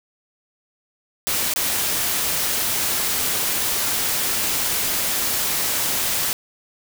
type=noise with dropouts; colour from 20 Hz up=white; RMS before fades=-22 dBFS; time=1.27-6.33 s; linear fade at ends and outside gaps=0 ms; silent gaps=1.537-1.561 s; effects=none